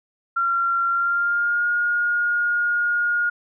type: tone with pitch glide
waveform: sine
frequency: 1374 to 1429 Hz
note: F6 to F6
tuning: -29 to +39 cents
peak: -18 dBFS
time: 0.36-3.3 s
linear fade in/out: 10 ms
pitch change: +68 cents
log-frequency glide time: 0.89-1.67 s
effects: none